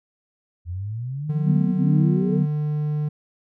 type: exponential sweep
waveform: sine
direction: up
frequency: 83.2 to 466.8 Hz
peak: -26 dBFS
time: 0.65-2.41 s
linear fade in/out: 50 ms
type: tone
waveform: triangle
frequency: 150 Hz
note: D3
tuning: 37 cents sharp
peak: -19 dBFS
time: 1.29-3.09 s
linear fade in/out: 10 ms
type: chord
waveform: sine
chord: B minor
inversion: first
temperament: just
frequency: 148.16 / 185.21 / 246.9 Hz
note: D3 / F#3 / B3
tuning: +16 / +2 / 0 cents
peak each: -23 / -20 / -26 dBFS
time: 1.45-2.47 s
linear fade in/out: 50 ms
effects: none